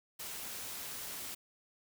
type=noise; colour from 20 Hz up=white; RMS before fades=-43 dBFS; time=0.19-1.35 s; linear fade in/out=10 ms; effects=none